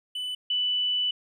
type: tone pair in turn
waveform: triangle / sine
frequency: 2991 / 2980 Hz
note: F#7 / F#7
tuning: +18 / +12 cents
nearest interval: unison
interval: 6 cents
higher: first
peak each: -28 / -23 dBFS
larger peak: second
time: 0.15-0.35 / 0.5-1.11 s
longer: second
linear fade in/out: 5 ms
effects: none